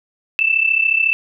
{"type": "tone pair together", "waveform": "sine", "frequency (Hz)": [2637, 2671], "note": ["E7", "E7"], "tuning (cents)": [0, 22], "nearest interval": "unison", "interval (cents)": 22, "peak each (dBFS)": [-15, -17], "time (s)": [0.39, 1.13], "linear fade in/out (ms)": 0, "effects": []}